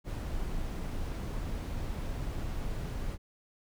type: noise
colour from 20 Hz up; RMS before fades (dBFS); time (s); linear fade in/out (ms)
brown; -35; 0.04-3.18; 50
effects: none